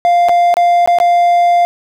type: tone with dropouts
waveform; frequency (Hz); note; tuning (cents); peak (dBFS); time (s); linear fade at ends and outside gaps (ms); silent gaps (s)
triangle; 698; F5; -1; -5; 0.05-1.65; 0; 0.286-0.293 / 0.541-0.569 / 0.86-0.875 / 0.986-1.001
effects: none